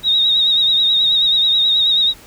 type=tone with vibrato; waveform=sine; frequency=3763 Hz; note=A#7; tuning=16 cents sharp; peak=-11 dBFS; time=0.03-2.14 s; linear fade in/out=50 ms; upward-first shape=triangle; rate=9.3 Hz; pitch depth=61 cents each way; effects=pink hiss -42 dBFS RMS until 2.26 s